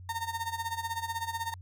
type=tone with tremolo; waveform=35% pulse; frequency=916 Hz; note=A#5; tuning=31 cents flat; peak=-28 dBFS; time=0.09-1.54 s; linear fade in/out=2 ms; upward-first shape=sine; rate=16 Hz; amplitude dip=80%; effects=added 91 Hz sine -44 dBFS peak until 1.61 s